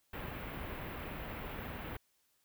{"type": "band-stop noise", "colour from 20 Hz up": "pink", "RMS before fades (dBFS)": -43, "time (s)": [0.13, 1.97], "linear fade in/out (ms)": 5, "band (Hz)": [2800, 16000], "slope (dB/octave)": 24, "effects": ["white hiss -75 dBFS RMS until 2.44 s"]}